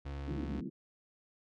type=tone; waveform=35% pulse; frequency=70.2 Hz; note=C#2; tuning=22 cents sharp; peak=-37 dBFS; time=0.05-0.61 s; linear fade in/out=10 ms
type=band-pass noise; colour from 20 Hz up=white; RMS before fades=-40 dBFS; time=0.27-0.7 s; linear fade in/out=10 ms; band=150 to 340 Hz; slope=48 dB/octave
effects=low-pass 4000 Hz 12 dB/octave